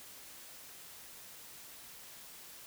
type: silence
effects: white hiss -52 dBFS RMS until 2.66 s